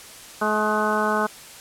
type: harmonic tone with a mistuned harmonic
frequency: 213.5 Hz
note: G#3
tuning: 48 cents sharp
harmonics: 1 / 2 / 3 / 4 / 5 / 6 / 7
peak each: -27 / -27 / -27 / -27 / -27 / -27 / -27 dBFS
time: 0.41-1.27 s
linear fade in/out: 10 ms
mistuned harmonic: 6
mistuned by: -29 cents
effects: white hiss -42 dBFS RMS until 1.6 s + low-pass 11000 Hz 12 dB/octave